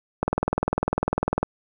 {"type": "click train", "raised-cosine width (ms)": 1, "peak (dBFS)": -7, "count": 25, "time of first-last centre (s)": [0.23, 1.43], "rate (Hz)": 20, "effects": []}